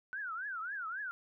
sine tone with vibrato, 1474 Hz, F#6, 7 cents flat, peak -37 dBFS, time 0.13-1.11 s, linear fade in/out 0 ms, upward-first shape triangle, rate 3.7 Hz, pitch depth 280 cents each way, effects none

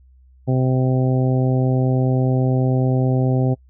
harmonic tone, 129.3 Hz, C3, 20 cents flat, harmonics 1 / 2 / 3 / 4 / 5 / 6, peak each -16 / -22 / -26 / -28 / -30 / -32 dBFS, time 0.47-3.55 s, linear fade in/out 20 ms, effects noise-tail reverb RT60 0.1 s tail -26 dB re dry + added 64 Hz sine -47 dBFS peak until 3.69 s

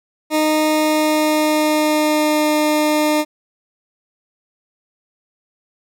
20% pulse tone with pitch glide, 308.4 to 303.3 Hz, D#4 to D#4, -15 to -44 cents, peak -9 dBFS, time 0.3-3.25 s, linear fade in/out 50 ms, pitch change -29 cents, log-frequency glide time 0.67-2.53 s, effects none

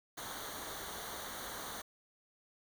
pink noise with comb filter, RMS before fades -44 dBFS, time 0.17-1.82 s, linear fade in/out 10 ms, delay 0.39 ms, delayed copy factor -0.75, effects none

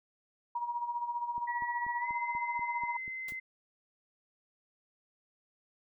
sine tone with tremolo, 954 Hz, A#5, 40 cents sharp, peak -30 dBFS, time 0.55-2.97 s, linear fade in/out 5 ms, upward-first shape sine, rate 15 Hz, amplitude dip 65%
click train, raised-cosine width 3 ms, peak -39 dBFS, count 9, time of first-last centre 1.38-3.322 s, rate 4.12 Hz
sine tone with pitch glide, 1934 to 2061 Hz, B6 to C7, -37 to -27 cents, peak -37 dBFS, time 1.47-3.4 s, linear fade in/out 10 ms, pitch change +110 cents, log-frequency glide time 1.99-2.08 s
white noise with exponential decay, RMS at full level -43 dBFS, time 3.28-3.37 s, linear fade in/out 5 ms, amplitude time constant 19 ms
effects none

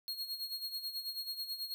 45% pulse tone with tremolo, 4279 Hz, C8, 38 cents sharp, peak -35 dBFS, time 0.08-1.74 s, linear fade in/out 0 ms, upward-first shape sine, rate 9.2 Hz, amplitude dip 70%, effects none

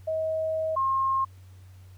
sine tone pair in turn, 636 / 1069.6 Hz, D#5 / C6, +38 / +38 cents, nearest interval major sixth, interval 900 cents, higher second, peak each -25 / -22 dBFS, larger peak second, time 0.07-0.76 / 0.76-1.25 s, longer first, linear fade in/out 10 ms, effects added 93 Hz sine -46 dBFS peak until 1.97 s + pink hiss -62 dBFS RMS until 1.97 s

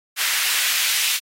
pink noise with high-pass filter sweep, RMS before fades -21 dBFS, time 0.16-1.2 s, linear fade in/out 50 ms, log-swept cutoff 1800 to 2800 Hz, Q 1.2, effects AAC 48 kbps

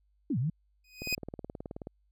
sine linear two-way sweep, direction down then up, 331 to 110 to 171.6 Hz, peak -27 dBFS, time 0.3-0.5 s, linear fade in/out 5 ms, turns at 0.38 s
25% pulse tone with exponential growth, 2500 Hz, D#7, 8 cents sharp, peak -22 dBFS, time 0.84-1.15 s, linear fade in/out 5 ms, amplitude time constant 66 ms
click train, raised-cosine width 2 ms, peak -26 dBFS, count 17, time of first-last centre 1.02-1.871 s, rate 18.8 Hz
effects added 50 Hz sine -67 dBFS peak until 2.11 s

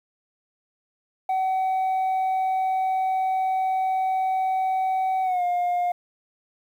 sine tone with pitch glide, 756 to 709.5 Hz, F#5 to F5, +37 to +27 cents, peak -18 dBFS, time 1.29-5.92 s, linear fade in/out 5 ms, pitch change -110 cents, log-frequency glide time 5.23-5.43 s, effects tanh soft clip ceiling -20 dBFS + 9-bit

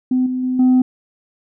sine tone with level steps, 254.8 Hz, C4, 46 cents flat, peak -12 / -18 / -16 / -7 dBFS, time 0.11-0.82 s, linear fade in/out 5 ms, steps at 0.26 / 0.43 / 0.59 s, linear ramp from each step 5 ms, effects tanh soft clip ceiling -8 dBFS

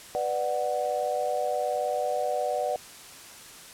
sine chord, B minor, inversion none, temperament just, 493.9 / 592.7 / 740.8 Hz, B4 / D5 / F#5, 0 / +16 / +2 cents, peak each -31 / -29 / -29 dBFS, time 0.15-2.76 s, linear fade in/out 0 ms, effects white hiss -46 dBFS RMS until 3.73 s + low-pass 11000 Hz 12 dB/octave

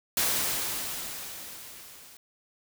white noise with level ramp, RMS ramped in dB -25 to -51 dBFS, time 0.17-2.17 s, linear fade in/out 2 ms, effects none

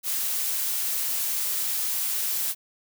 blue noise, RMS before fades -27 dBFS, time 0.03-2.55 s, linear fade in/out 50 ms, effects none

